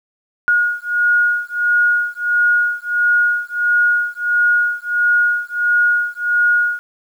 sine beating tone pair, 1439 / 1440.5 Hz, F#6 / F#6, -49 / -47 cents, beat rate 1.5 Hz, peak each -16 / -16 dBFS, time 0.48-6.79 s, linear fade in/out 0 ms, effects 8-bit

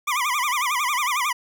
25% pulse tone with vibrato, 1089 Hz, C#6, 31 cents flat, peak -17 dBFS, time 0.07-1.33 s, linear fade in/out 10 ms, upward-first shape sine, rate 11 Hz, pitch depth 200 cents each way, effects none

